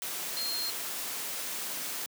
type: tone in noise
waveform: sine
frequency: 4207 Hz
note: C8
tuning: 9 cents sharp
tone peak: -32 dBFS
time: 0.37-0.7 s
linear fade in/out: 0 ms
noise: white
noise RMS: -36 dBFS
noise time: 0.02-2.06 s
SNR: +1 dB
effects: high-pass 200 Hz 12 dB/octave